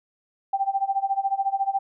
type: tone with tremolo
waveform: sine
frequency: 784 Hz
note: G5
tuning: in tune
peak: -18 dBFS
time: 0.53-1.79 s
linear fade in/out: 5 ms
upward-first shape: sine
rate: 14 Hz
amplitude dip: 90%
effects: none